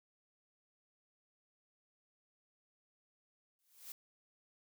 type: noise with exponential growth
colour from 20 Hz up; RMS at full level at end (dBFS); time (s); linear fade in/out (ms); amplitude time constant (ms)
blue; -45; 3.59-3.92; 1; 71
effects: none